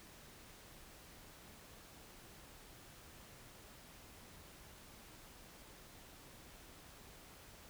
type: silence
effects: pink hiss -58 dBFS RMS until 7.69 s

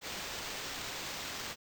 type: noise with sample-and-hold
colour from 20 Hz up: white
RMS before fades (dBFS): -41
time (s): 0.01-1.56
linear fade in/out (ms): 50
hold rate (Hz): 11025
effects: none

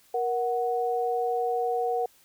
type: tone pair together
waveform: sine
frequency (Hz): 471.8 / 740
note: A#4 / F#5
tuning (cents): +21 / 0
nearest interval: minor sixth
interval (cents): 779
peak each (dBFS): -27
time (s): 0.14-2.06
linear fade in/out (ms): 5
effects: white hiss -60 dBFS RMS until 2.24 s

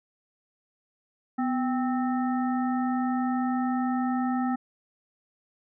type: harmonic tone with a mistuned harmonic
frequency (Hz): 261.3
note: C4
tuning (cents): -2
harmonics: 1 / 3 / 5 / 7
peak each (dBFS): -25 / -31 / -36 / -42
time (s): 1.38-4.56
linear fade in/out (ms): 10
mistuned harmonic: 1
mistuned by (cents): -76
effects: none

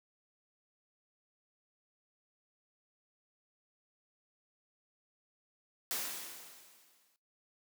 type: noise with exponential decay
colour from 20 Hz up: white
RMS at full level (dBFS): -35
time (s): 5.91-7.16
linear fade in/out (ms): 0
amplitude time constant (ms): 270
effects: noise-tail reverb RT60 0.2 s tail -17 dB re dry + high-pass 200 Hz 12 dB/octave

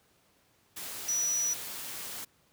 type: tone in noise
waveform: sine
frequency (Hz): 5880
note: F#8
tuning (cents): -12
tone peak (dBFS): -27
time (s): 1.08-1.54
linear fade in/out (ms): 10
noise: white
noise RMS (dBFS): -40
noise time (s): 0.76-2.25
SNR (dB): +10
effects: pink hiss -67 dBFS RMS until 2.52 s + high-pass 80 Hz 12 dB/octave

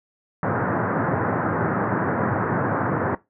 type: band-pass noise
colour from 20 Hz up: pink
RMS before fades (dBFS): -23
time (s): 0.43-3.15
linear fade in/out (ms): 2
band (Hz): 100 to 1700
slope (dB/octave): 48
effects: noise-tail reverb RT60 0.2 s tail -18 dB re dry

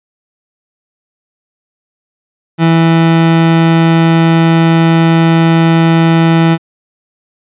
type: tone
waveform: 30% pulse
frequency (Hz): 164.6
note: E3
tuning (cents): -2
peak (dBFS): -3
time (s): 2.58-6.58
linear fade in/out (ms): 50
effects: resampled to 8000 Hz

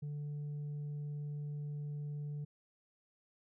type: tone with tanh clipping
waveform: triangle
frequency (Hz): 146.83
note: D3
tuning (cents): 0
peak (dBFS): -39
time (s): 0.02-2.45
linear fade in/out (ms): 10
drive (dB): 7
effects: none

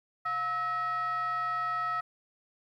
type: tone with frequency modulation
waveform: sine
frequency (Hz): 1300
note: E6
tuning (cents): -24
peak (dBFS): -27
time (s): 0.25-2.01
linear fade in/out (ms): 10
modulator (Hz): 588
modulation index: 0.6
effects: tanh soft clip ceiling -26 dBFS + 11-bit

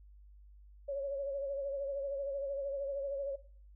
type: tone with vibrato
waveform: sine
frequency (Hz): 554.4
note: C#5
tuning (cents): 0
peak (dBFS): -34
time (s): 0.88-3.36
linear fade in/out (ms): 10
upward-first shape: sine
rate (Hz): 13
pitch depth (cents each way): 46
effects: noise-tail reverb RT60 0.5 s tail -18 dB re dry + added 50 Hz sine -54 dBFS peak until 3.75 s

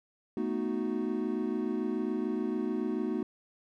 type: chord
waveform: triangle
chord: B dominant seventh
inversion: third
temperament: equal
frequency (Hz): 220 / 246.9 / 311.1 / 370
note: A3 / B3 / D#4 / F#4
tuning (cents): 0 / 0 / 0 / 0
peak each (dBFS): -33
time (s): 0.37-3.23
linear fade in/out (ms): 2
effects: none

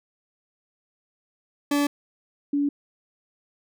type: tone pair in turn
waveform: 40% pulse / sine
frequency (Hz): 287.9 / 286.1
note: D4 / D4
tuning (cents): -34 / -45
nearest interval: unison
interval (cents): 11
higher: first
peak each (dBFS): -19 / -20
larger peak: first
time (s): 1.71-1.87 / 2.53-2.69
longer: neither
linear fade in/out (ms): 5
effects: none

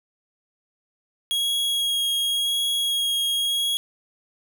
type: tone with vibrato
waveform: 45% pulse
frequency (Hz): 3298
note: G#7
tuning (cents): -13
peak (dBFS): -21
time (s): 1.31-3.77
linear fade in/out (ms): 0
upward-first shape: sine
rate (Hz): 0.91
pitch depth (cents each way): 13
effects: none

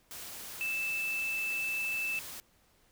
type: tone in noise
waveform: sine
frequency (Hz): 2637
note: E7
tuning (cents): 0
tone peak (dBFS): -31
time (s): 0.61-2.19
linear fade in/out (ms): 0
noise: white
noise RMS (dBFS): -44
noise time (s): 0.11-2.4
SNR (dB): +10
effects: pink hiss -67 dBFS RMS until 2.91 s

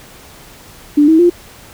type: tone with pitch steps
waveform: sine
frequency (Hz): 293.7 / 320.3 / 349.3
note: D4 / E4 / F4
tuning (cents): 0 / -50 / 0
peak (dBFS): -5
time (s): 0.97-1.3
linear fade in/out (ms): 10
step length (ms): 110
effects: pink hiss -39 dBFS RMS until 1.73 s

